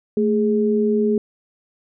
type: tone pair together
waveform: sine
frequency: 220.4 / 416.1 Hz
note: A3 / G#4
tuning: +3 / +3 cents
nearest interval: major seventh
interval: 1100 cents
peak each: -18 dBFS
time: 0.17-1.18 s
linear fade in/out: 2 ms
effects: none